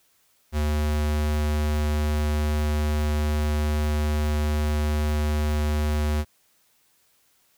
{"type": "tone", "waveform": "square", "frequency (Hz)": 75.2, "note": "D2", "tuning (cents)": 42, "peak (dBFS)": -22, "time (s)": [0.52, 6.25], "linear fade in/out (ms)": 50, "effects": ["white hiss -64 dBFS RMS until 7.57 s"]}